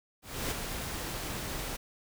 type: noise with ADSR envelope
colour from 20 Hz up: pink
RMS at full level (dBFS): -32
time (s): 0.22-1.77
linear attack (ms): 290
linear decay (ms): 16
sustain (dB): -5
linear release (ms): 13
effects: none